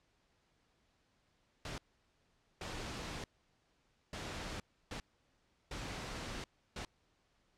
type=noise bursts at uneven times; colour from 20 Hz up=pink; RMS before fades=-43 dBFS; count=6; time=1.65-1.78 / 2.61-3.24 / 4.13-4.6 / 4.91-5 / 5.71-6.44 / 6.76-6.85 s; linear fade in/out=2 ms; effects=pink hiss -75 dBFS RMS until 7.57 s + low-pass 6000 Hz 12 dB/octave